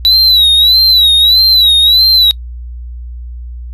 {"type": "tone with vibrato", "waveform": "triangle", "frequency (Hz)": 3923, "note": "B7", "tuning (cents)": -12, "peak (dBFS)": -3, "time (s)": [0.05, 2.31], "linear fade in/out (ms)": 0, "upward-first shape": "sine", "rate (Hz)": 1.6, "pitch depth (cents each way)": 100, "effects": ["noise-tail reverb RT60 0.1 s tail -24 dB re dry", "added 60 Hz sine -22 dBFS peak until 3.73 s"]}